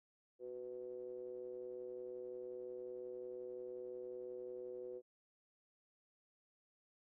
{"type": "ring-modulated tone", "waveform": "triangle", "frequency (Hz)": 62.8, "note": "B1", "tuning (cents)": 30, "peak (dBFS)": -40, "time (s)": [0.39, 5.02], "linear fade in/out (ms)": 50, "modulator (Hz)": 434, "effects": []}